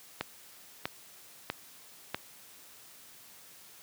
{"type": "click train", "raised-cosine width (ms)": 0.3, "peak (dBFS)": -15, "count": 4, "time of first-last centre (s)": [0.21, 2.145], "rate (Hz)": 1.55, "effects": ["white hiss -54 dBFS RMS until 3.82 s", "high-pass 80 Hz 12 dB/octave"]}